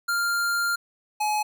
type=tone pair in turn; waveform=square; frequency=1396.9 / 846 Hz; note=F6 / G#5; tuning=0 / +32 cents; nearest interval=major sixth; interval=868 cents; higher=first; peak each=-23 dBFS; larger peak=neither; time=0.08-0.76 / 1.2-1.43 s; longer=first; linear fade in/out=10 ms; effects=none